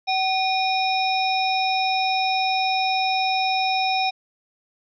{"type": "harmonic tone with a mistuned harmonic", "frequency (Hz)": 760, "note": "F#5", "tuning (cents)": 46, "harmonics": [1, 3, 5, 7], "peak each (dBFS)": [-21, -26, -28, -29], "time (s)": [0.07, 4.11], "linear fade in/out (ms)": 20, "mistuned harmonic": 3, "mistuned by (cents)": 120, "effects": []}